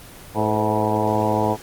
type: harmonic tone with a mistuned harmonic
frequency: 107.8 Hz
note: A2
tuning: 35 cents flat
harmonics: 1 / 2 / 3 / 4 / 5 / 6 / 7 / 8 / 9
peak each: -26 / -26 / -26 / -26 / -26 / -26 / -26 / -26 / -26 dBFS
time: 0.34-1.57 s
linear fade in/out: 50 ms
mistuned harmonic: 5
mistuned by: -55 cents
effects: pink hiss -41 dBFS RMS until 1.62 s + Opus 24 kbps